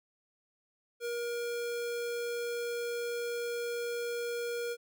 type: tone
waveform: square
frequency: 474.7 Hz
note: A#4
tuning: 31 cents sharp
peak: -34 dBFS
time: 1-4.77 s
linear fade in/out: 50 ms
effects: none